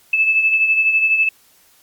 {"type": "beating tone pair", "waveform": "sine", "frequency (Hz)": [2618, 2630], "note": ["E7", "E7"], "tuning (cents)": [-13, -5], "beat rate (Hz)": 12, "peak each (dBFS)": [-13, -22], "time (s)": [0.13, 1.29], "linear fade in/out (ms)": 5, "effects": ["white hiss -53 dBFS RMS until 1.82 s", "Opus 48 kbps"]}